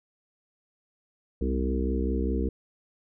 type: harmonic tone with a mistuned harmonic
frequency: 65 Hz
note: C2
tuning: 11 cents flat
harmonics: 1 / 3 / 4 / 5 / 6 / 7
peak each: -27 / -32 / -33 / -34 / -35 / -35 dBFS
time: 1.41-2.49 s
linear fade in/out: 5 ms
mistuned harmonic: 3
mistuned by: +43 cents
effects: none